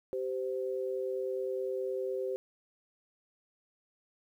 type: tone pair together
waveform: sine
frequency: 387.3 / 517 Hz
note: G4 / C5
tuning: -21 / -21 cents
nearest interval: perfect fourth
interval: 500 cents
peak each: -34 / -35 dBFS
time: 0.13-2.36 s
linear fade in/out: 0 ms
effects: 11-bit